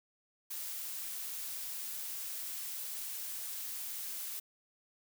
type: noise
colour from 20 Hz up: blue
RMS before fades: -41 dBFS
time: 0.5-4.4 s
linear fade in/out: 10 ms
effects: none